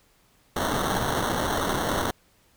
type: noise with sample-and-hold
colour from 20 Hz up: white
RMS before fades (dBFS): -26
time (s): 0.56-2.11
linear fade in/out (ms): 5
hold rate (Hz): 2450
effects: pink hiss -62 dBFS RMS until 2.56 s